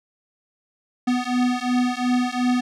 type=beating tone pair; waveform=square; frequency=246.9 / 249.7 Hz; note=B3 / B3; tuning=0 / +19 cents; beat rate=2.8 Hz; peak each=-23 dBFS; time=1.07-2.61 s; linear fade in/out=10 ms; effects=low-pass 6000 Hz 12 dB/octave